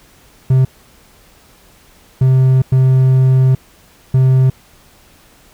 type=tone bursts at uneven times; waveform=triangle; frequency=130.6 Hz; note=C3; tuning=3 cents flat; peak=-5 dBFS; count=4; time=0.5-0.65 / 2.21-2.62 / 2.72-3.55 / 4.14-4.5 s; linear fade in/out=5 ms; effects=pink hiss -47 dBFS RMS until 5.53 s